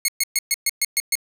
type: tone bursts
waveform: 10% pulse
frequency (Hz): 2176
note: C#7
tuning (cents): -33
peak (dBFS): -8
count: 8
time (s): 0.05-1.154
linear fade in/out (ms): 2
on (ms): 33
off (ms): 120
effects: 7-bit